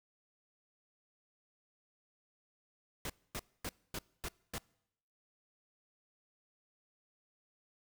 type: noise bursts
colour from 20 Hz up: pink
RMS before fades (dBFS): -40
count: 6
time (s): 3.05-4.582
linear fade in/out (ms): 2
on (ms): 47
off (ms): 250
effects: noise-tail reverb RT60 0.8 s tail -25 dB re dry